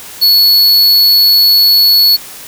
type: tone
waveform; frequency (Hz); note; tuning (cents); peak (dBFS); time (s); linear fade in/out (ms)
square; 4400; C#8; -14; -5; 0.21-2.17; 20
effects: white hiss -30 dBFS RMS until 2.47 s